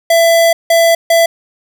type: tone bursts at uneven times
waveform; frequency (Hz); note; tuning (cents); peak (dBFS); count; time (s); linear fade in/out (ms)
square; 668; E5; +23; -7; 3; 0.1-0.53 / 0.7-0.95 / 1.1-1.26; 5
effects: none